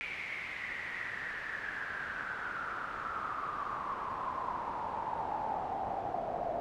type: noise with band-pass filter sweep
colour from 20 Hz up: brown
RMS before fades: -38 dBFS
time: 0.01-6.6 s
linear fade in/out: 0 ms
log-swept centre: 2300 to 680 Hz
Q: 7.9
effects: none